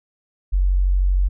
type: tone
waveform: sine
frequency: 46.38 Hz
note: F#1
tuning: 5 cents sharp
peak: -14 dBFS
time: 0.52-1.29 s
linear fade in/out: 20 ms
effects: none